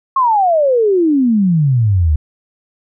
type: exponential sweep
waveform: sine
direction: down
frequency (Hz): 1100 to 72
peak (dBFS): -9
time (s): 0.16-2.16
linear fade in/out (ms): 5
effects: none